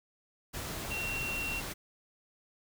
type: tone in noise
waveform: sine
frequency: 2737 Hz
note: F7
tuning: 36 cents flat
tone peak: -34 dBFS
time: 0.9-1.61 s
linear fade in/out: 20 ms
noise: pink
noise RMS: -39 dBFS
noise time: 0.53-1.74 s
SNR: +2 dB
effects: none